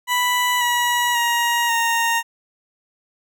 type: tone with pitch steps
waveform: 20% pulse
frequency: 987.8 / 966.9 / 946.5 / 926.5 Hz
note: B5 / B5 / A#5 / A#5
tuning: 0 / -37 / +26 / -11 cents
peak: -12 dBFS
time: 0.07-2.23 s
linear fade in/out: 50 ms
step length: 540 ms
effects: none